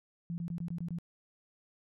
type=tone bursts; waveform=sine; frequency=169.8 Hz; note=F3; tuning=48 cents flat; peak=-34 dBFS; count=7; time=0.3-0.986 s; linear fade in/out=0 ms; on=80 ms; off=21 ms; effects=none